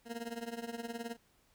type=tone with tremolo; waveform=20% pulse; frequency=233.1 Hz; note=A#3; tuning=in tune; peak=-31 dBFS; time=0.05-1.17 s; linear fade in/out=50 ms; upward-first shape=triangle; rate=19 Hz; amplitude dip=90%; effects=pink hiss -70 dBFS RMS until 1.54 s